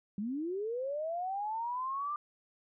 sine linear sweep, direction up, 192.2 to 1200 Hz, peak -33 dBFS, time 0.18-2.16 s, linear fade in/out 2 ms, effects none

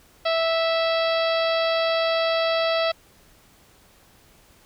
harmonic tone, 657 Hz, E5, 6 cents flat, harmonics 1 / 2 / 3 / 4 / 5 / 6 / 7 / 8, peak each -21 / -28 / -32 / -32 / -32 / -33 / -34 / -40 dBFS, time 0.25-2.92 s, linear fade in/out 10 ms, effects pink hiss -55 dBFS RMS until 4.65 s

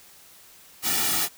white noise with comb filter, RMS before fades -24 dBFS, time 0.82-1.29 s, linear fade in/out 50 ms, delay 1.9 ms, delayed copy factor -0.85, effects white hiss -51 dBFS RMS until 1.37 s

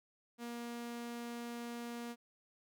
sawtooth tone, 237 Hz, A#3, 29 cents sharp, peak -38 dBFS, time 0.38-2.16 s, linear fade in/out 50 ms, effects none

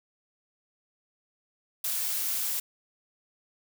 blue noise, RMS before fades -30 dBFS, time 1.84-2.6 s, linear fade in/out 5 ms, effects none

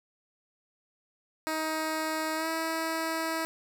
10% pulse tone with pitch glide, 315 to 324 Hz, D#4 to E4, +21 to -30 cents, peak -21 dBFS, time 1.47-3.45 s, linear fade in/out 0 ms, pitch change +49 cents, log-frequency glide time 2.35-2.48 s, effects none

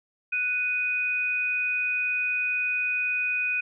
sine tone pair together, 1480 / 2489 Hz, F#6 / D#7, 0 / 0 cents, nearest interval major sixth, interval 900 cents, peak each -33 / -24 dBFS, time 0.32-3.61 s, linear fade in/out 10 ms, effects none

